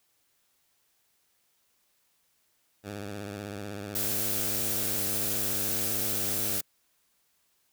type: tone with vibrato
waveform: 10% pulse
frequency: 101.7 Hz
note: G#2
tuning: 36 cents flat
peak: -28 dBFS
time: 2.83-6.62 s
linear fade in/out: 50 ms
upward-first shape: triangle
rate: 16 Hz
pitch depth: 96 cents each way
type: noise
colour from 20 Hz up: blue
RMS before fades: -30 dBFS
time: 3.95-6.61 s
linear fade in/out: 5 ms
effects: white hiss -71 dBFS RMS until 7.72 s